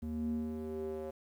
square tone with band-pass filter sweep, 77.78 Hz, D#2, in tune, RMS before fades -38 dBFS, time 0.02-1.11 s, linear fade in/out 10 ms, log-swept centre 180 to 500 Hz, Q 4.1, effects 11-bit

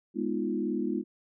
sine chord, F half-diminished seventh, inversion first, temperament equal, 207.7 / 246.9 / 311.1 / 349.2 Hz, Ab3 / Cb4 / Eb4 / F4, 0 / 0 / 0 / 0 cents, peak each -33 dBFS, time 0.14-1.04 s, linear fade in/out 50 ms, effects none

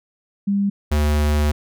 sine / square tone pair in turn, 200 / 74.57 Hz, G3 / D2, +35 / +27 cents, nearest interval octave + perfect fourth, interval 1708 cents, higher first, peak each -16 dBFS, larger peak neither, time 0.47-0.7 / 0.91-1.52 s, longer second, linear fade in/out 10 ms, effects none

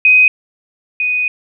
sine tone pair in turn, 2509 / 2489 Hz, D#7 / D#7, +14 / 0 cents, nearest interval unison, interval 14 cents, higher first, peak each -5 / -13 dBFS, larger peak first, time 0.05-0.28 / 1-1.28 s, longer second, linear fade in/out 2 ms, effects none

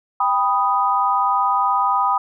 sine chord, G augmented, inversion none, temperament equal with one note detuned, 791.7 / 987.8 / 1244.5 Hz, G5 / B5 / D#6, +17 / 0 / 0 cents, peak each -21 / -19 / -19 dBFS, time 0.2-2.18 s, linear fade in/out 5 ms, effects none

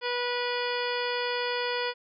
harmonic tone, 488.3 Hz, B4, 20 cents flat, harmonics 1 / 2 / 3 / 4 / 5 / 6 / 7 / 9 / 10, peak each -31 / -34 / -36 / -37 / -38 / -39 / -39 / -41 / -41 dBFS, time 0.01-1.94 s, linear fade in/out 50 ms, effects none

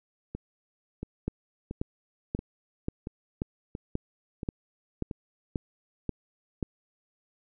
two click trains, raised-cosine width 3 ms, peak -22 / -16 dBFS, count 8 / 11, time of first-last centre 0.35-5.112 / 1.28-6.628 s, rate 1.47 / 1.87 Hz, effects none

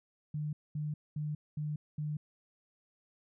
sine tone bursts, 150.4 Hz, D3, 42 cents sharp, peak -33 dBFS, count 5, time 0.34-2.17 s, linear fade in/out 5 ms, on 190 ms, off 220 ms, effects none

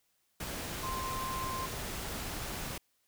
sine tone in noise, 1046.5 Hz, C6, in tune, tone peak -36 dBFS, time 0.83-1.66 s, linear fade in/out 5 ms, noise pink, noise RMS -39 dBFS, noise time 0.4-2.78 s, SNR 0 dB, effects white hiss -75 dBFS RMS until 3.07 s

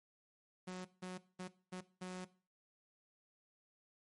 sawtooth tone bursts at uneven times, 183.4 Hz, F#3, 15 cents flat, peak -39 dBFS, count 5, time 0.67-0.85 / 1.02-1.18 / 1.39-1.48 / 1.72-1.81 / 2.01-2.25 s, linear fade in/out 10 ms, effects noise-tail reverb RT60 0.4 s tail -18 dB re dry + MP3 48 kbps

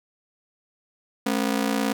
sawtooth ring-modulated tone, 243.1 Hz, B3, 27 cents flat, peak -15 dBFS, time 1.26-1.93 s, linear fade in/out 5 ms, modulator 29.3 Hz, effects none

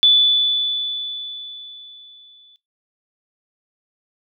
sine tone with exponential decay, 3475 Hz, A7, 22 cents flat, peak -8 dBFS, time 0.03-2.56 s, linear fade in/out 0 ms, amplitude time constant 550 ms, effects noise-tail reverb RT60 0.2 s tail -18 dB re dry

